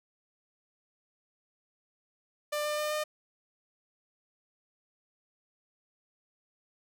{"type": "tone with pitch steps", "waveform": "sawtooth", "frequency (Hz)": [595, 599.1, 603.3, 607.5], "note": ["D5", "D5", "D5", "D#5"], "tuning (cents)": [22, 34, 46, -42], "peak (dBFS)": -26, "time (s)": [2.52, 3.04], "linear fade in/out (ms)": 10, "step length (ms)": 130, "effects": []}